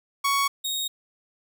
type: tone pair in turn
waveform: sawtooth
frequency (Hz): 1115 / 3750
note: C#6 / A#7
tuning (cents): +10 / +10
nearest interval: octave + major sixth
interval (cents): 2100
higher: second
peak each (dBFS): -17 / -23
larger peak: first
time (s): 0.24-0.48 / 0.64-0.88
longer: neither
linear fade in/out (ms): 10
effects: none